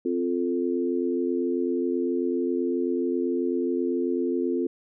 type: chord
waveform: sine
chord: F major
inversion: second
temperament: equal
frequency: 261.6 / 349.2 / 440 Hz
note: C4 / F4 / A4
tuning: 0 / 0 / 0 cents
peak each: -27 / -26 / -30 dBFS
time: 0.05-4.67 s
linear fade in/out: 5 ms
effects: none